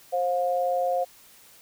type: tone pair together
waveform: sine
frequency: 530 / 711 Hz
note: C5 / F5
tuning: +22 / +31 cents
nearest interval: perfect fourth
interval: 509 cents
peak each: -25 dBFS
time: 0.12-1.05 s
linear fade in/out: 20 ms
effects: white hiss -53 dBFS RMS until 1.61 s